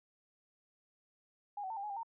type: tone with pitch steps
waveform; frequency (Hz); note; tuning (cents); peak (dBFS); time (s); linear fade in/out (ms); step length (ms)
sine; 819 / 756 / 894 / 796 / 840 / 796 / 915; G#5 / F#5 / A5 / G5 / G#5 / G5 / A#5; -24 / +37 / +27 / +26 / +19 / +26 / -32; -38; 1.57-2.032; 5; 66
effects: none